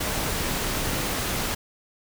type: noise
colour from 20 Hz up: pink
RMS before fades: -27 dBFS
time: 0-1.55 s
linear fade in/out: 10 ms
effects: none